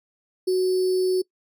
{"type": "tone with sample-and-hold", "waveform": "sine", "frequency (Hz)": 370.8, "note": "F#4", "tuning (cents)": 4, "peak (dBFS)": -18, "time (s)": [0.47, 1.22], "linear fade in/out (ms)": 10, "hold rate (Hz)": 4900, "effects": ["noise-tail reverb RT60 0.1 s tail -23 dB re dry", "resampled to 32000 Hz"]}